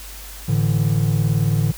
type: chord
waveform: triangle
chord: A suspended fourth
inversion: none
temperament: equal with one note detuned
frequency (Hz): 109.05 / 146.83 / 164.81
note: A2 / D3 / E3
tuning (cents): -15 / 0 / 0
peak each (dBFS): -17 / -17 / -21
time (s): 0.48-1.72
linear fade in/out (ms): 10
effects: added 50 Hz sine -36 dBFS peak until 1.77 s + white hiss -38 dBFS RMS until 1.77 s